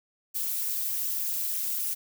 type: noise with flanger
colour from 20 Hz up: violet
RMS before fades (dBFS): -30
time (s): 0.34-1.95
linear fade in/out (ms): 20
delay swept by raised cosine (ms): 0.23 to 4.93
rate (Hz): 3.3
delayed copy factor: -0.6
effects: none